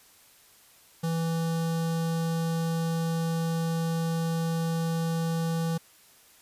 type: tone with notch filter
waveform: square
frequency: 164.81 Hz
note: E3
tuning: in tune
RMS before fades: -28 dBFS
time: 1.03-5.78 s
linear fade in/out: 10 ms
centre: 2200 Hz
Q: 1.5
effects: white hiss -57 dBFS RMS until 6.41 s + resampled to 32000 Hz